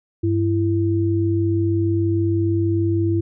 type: tone pair together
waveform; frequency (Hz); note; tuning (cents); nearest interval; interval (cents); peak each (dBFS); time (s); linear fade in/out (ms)
sine; 99.3 / 334.2; G2 / E4; +23 / +24; octave + major sixth; 2101; -19; 0.23-3.21; 10
effects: none